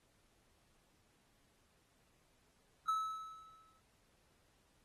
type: tone with exponential decay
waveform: triangle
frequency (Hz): 1300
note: E6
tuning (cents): -24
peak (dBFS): -29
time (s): 2.88-3.8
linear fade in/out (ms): 5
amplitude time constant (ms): 200
effects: pink hiss -74 dBFS RMS until 4.84 s + AAC 32 kbps